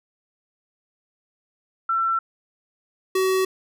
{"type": "tone pair in turn", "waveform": ["sine", "square"], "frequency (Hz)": [1345, 377.4], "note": ["E6", "F#4"], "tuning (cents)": [34, 34], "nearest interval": "octave + minor seventh", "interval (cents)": 2200, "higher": "first", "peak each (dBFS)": -19, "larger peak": "neither", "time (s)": [[1.89, 2.19], [3.15, 3.45]], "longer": "neither", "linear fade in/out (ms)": 5, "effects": []}